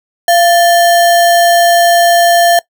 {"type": "tone with sample-and-hold", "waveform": "sine", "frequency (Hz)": 688, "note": "F5", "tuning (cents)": -26, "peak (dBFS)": -5, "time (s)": [0.28, 2.59], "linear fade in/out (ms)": 2, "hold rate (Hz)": 2450, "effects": ["noise-tail reverb RT60 0.1 s tail -20 dB re dry"]}